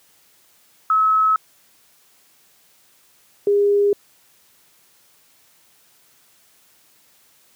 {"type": "tone pair in turn", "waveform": "sine", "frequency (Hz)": [1290, 406.3], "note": ["E6", "G#4"], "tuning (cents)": [-38, -38], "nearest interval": "octave + minor sixth", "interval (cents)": 2000, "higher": "first", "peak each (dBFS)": -13, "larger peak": "neither", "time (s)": [[0.9, 1.36], [3.47, 3.93]], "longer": "neither", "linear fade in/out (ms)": 2, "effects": ["white hiss -56 dBFS RMS until 7.55 s", "high-pass 80 Hz 12 dB/octave"]}